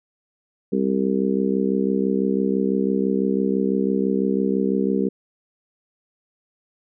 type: harmonic tone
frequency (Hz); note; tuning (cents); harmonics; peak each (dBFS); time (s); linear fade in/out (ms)
66; C2; +16; 3 / 4 / 5 / 6 / 7; -22 / -24 / -29 / -24 / -27; 0.72-5.09; 10
effects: none